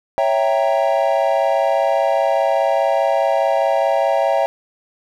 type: chord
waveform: triangle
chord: C# diminished seventh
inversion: none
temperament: equal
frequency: 554.4 / 659.3 / 784 / 932.3 Hz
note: C#5 / E5 / G5 / Bb5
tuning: 0 / 0 / 0 / 0 cents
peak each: -17 / -16 / -18 / -22 dBFS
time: 0.18-4.46 s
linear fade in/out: 0 ms
effects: none